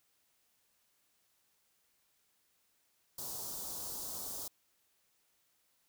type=band-stop noise; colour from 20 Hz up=white; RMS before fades=-42 dBFS; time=3.18-4.48 s; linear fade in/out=5 ms; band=1100 to 4400 Hz; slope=24 dB/octave; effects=white hiss -75 dBFS RMS until 5.88 s